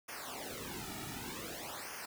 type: noise with flanger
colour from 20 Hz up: pink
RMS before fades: -44 dBFS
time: 0.08-2.06 s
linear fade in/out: 10 ms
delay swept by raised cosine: 0.25 to 1.95 ms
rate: 0.54 Hz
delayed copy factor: -1
effects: none